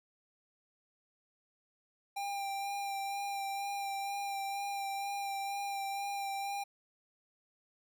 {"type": "tone with vibrato", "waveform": "square", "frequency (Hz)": 795, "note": "G5", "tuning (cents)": 24, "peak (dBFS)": -36, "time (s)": [2.16, 6.64], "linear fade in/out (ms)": 10, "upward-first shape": "sine", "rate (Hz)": 2.1, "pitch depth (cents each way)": 18, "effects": []}